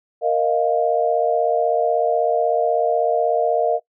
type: chord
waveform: sine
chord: Bb suspended fourth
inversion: none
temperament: equal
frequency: 466.2 / 622.3 / 698.5 Hz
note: Bb4 / Eb5 / F5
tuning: 0 / 0 / 0 cents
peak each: -20 dBFS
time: 0.21-3.8 s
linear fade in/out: 50 ms
effects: noise-tail reverb RT60 0.1 s tail -20 dB re dry